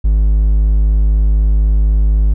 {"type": "tone", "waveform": "triangle", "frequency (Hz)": 52, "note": "G#1", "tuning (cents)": 3, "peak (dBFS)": -6, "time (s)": [0.04, 2.34], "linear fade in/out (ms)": 10, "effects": []}